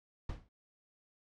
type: noise with exponential decay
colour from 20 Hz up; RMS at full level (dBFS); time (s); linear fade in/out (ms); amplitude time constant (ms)
brown; -35; 0.29-0.49; 5; 43
effects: low-pass 5000 Hz 12 dB/octave